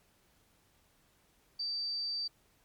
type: tone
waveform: sine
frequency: 4650 Hz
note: D8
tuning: 18 cents flat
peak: -33 dBFS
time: 1.59-2.28 s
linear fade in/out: 10 ms
effects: pink hiss -69 dBFS RMS until 2.64 s + MP3 96 kbps